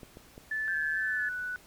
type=clicks; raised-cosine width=2 ms; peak=-32 dBFS; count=3; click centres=0.032 / 0.171 / 0.379 s
type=tone with vibrato; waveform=sine; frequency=1733 Hz; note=A6; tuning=27 cents flat; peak=-29 dBFS; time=0.51-1.29 s; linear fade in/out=5 ms; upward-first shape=square; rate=2.2 Hz; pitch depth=13 cents each way
type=tone with pitch glide; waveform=sine; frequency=1568 to 1483.4 Hz; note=G6 to F#6; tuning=0 to +4 cents; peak=-32 dBFS; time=0.68-1.56 s; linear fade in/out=0 ms; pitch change=-96 cents; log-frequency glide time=0.9-1.2 s
effects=pink hiss -56 dBFS RMS until 1.66 s + MP3 96 kbps